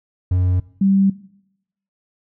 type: tone pair in turn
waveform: triangle / sine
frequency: 91 / 194.95 Hz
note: F#2 / G3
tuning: -28 / -9 cents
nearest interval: octave + minor second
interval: 1319 cents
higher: second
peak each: -12 dBFS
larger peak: neither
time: 0.31-0.6 / 0.81-1.1 s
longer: neither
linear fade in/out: 5 ms
effects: noise-tail reverb RT60 0.8 s tail -19 dB re dry